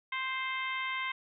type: harmonic tone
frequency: 523.3 Hz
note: C5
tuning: in tune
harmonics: 2 / 3 / 4 / 5 / 6 / 7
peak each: -37 / -42 / -35 / -44 / -43 / -48 dBFS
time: 0.12-1.12 s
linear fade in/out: 5 ms
effects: none